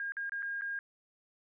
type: tone with dropouts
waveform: sine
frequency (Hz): 1619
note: G#6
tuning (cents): -45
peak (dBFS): -34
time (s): 0-0.79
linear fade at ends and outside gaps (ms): 1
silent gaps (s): 0.121-0.168 / 0.295-0.32 / 0.423-0.428 / 0.611-0.619
effects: none